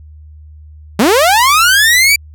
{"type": "linear sweep", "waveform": "sawtooth", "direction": "up", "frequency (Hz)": [183.5, 2349], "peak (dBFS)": -3, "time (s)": [0.99, 2.16], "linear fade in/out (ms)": 5, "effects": ["added 76 Hz sine -33 dBFS peak until 2.34 s"]}